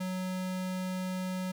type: tone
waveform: square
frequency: 185 Hz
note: F#3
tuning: in tune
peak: -33 dBFS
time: 0-1.52 s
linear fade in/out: 10 ms
effects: none